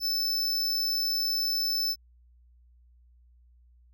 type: tone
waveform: square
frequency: 5274 Hz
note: E8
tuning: in tune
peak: -26 dBFS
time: 0-1.96 s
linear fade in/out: 50 ms
effects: added 60 Hz sine -56 dBFS peak until 3.93 s